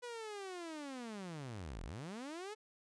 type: linear two-way sweep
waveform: sawtooth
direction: down then up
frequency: 493.9 to 36.66 to 440.8 Hz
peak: -40 dBFS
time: 0.02-2.55 s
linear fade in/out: 20 ms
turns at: 1.83 s
effects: resampled to 22050 Hz